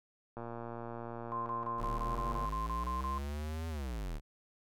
click train, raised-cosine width 1 ms, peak -29 dBFS, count 245, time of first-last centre 0.37-2.455 s, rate 117 Hz
sine tone bursts, 1046.5 Hz, C6, in tune, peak -35 dBFS, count 11, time 1.32-3.18 s, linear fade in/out 0 ms, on 140 ms, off 32 ms
square linear two-way sweep, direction up then down, 32.7 to 82.41 to 32.7 Hz, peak -37 dBFS, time 1.77-4.21 s, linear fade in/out 50 ms, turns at 3.68 s
effects none

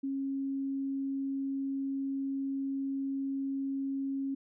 sine tone, 272.5 Hz, C#4, 29 cents flat, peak -31 dBFS, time 0.03-4.35 s, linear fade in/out 10 ms, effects none

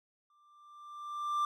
triangle tone with exponential growth, 1183 Hz, D6, 12 cents sharp, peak -25 dBFS, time 0.3-1.45 s, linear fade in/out 2 ms, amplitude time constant 250 ms, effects none

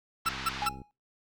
pink band-pass noise, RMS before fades -39 dBFS, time 0.25-0.68 s, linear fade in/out 10 ms, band 910 to 4800 Hz, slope 24 dB/octave
click train, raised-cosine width 3 ms, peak -33 dBFS, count 38, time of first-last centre 0.26-0.817 s, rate 66.4 Hz
40% pulse tone bursts, 1334 Hz, E6, 20 cents sharp, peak -24 dBFS, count 3, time 0.26-0.69 s, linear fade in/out 5 ms, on 30 ms, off 170 ms
triangle tone with exponential decay, 830 Hz, G#5, 1 cent flat, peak -25 dBFS, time 0.62-0.91 s, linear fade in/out 0 ms, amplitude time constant 61 ms
effects noise-tail reverb RT60 0.3 s tail -26 dB re dry

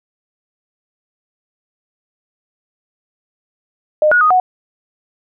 sine tone with pitch steps, 610 / 1452 / 1244 / 737 Hz, D#5 / F#6 / D#6 / F#5, -34 / -33 / -1 / -7 cents, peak -8 dBFS, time 4.02-4.4 s, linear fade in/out 2 ms, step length 95 ms, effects none

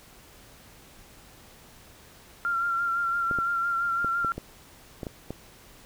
sine tone with vibrato, 1378 Hz, F6, 24 cents flat, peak -24 dBFS, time 2.45-4.32 s, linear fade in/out 0 ms, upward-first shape sine, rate 5.9 Hz, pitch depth 30 cents each way
clicks, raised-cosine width 2 ms, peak -20 dBFS, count 8, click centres 3.312 / 3.387 / 4.046 / 4.247 / 4.38 / 5.032 / 5.068 / 5.306 s
effects pink hiss -52 dBFS RMS until 5.85 s

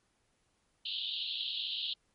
pink band-pass noise, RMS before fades -37 dBFS, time 0.85-1.94 s, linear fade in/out 10 ms, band 2900 to 4200 Hz, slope 96 dB/octave, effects pink hiss -75 dBFS RMS until 2.14 s + MP3 48 kbps

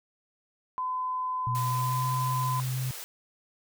sine tone, 1016 Hz, B5, 49 cents sharp, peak -28 dBFS, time 0.78-2.6 s, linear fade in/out 0 ms
sine tone with pitch glide, 122.9 to 129.01 Hz, B2 to C3, -8 to -24 cents, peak -28 dBFS, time 1.47-2.91 s, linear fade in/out 0 ms, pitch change +84 cents, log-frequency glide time 1.62-2.04 s
white high-pass noise, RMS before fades -40 dBFS, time 1.55-3.04 s, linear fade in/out 0 ms, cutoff 360 Hz, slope 48 dB/octave
effects none

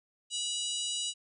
harmonic tone, 974 Hz, B5, 24 cents flat, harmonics 3 / 4 / 5 / 6 / 7 / 8 / 9, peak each -35 / -38 / -45 / -46 / -41 / -41 / -41 dBFS, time 0.3-1.14 s, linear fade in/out 50 ms, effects none

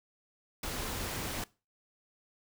pink noise with ADSR envelope, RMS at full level -35 dBFS, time 0.63-1.44 s, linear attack 5 ms, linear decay 4 ms, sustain -2 dB, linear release 3 ms, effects noise-tail reverb RT60 0.3 s tail -21 dB re dry

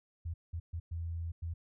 sine tone bursts at uneven times, 83.7 Hz, E2, 27 cents sharp, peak -35 dBFS, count 5, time 0.25-0.34 / 0.53-0.6 / 0.73-0.8 / 0.91-1.32 / 1.42-1.54 s, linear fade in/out 10 ms, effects none

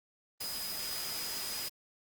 sine tone in noise, 4978 Hz, D#8, in tune, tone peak -40 dBFS, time 0.4-1.69 s, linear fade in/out 10 ms, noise white, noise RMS -39 dBFS, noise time 0.4-1.69 s, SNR -4 dB, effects Opus 24 kbps

